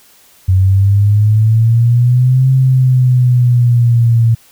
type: exponential two-way sweep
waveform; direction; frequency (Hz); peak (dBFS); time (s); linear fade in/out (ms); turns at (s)
sine; up then down; 92.5 to 132.3 to 114.3; -6; 0.48-4.35; 10; 2.5
effects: white hiss -46 dBFS RMS until 4.51 s